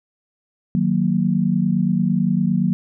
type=chord; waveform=sine; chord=D# minor; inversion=none; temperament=equal; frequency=155.56 / 185 / 233.1 Hz; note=D#3 / F#3 / A#3; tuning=0 / 0 / 0 cents; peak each=-22 / -18 / -21 dBFS; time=0.75-2.73 s; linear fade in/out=0 ms; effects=none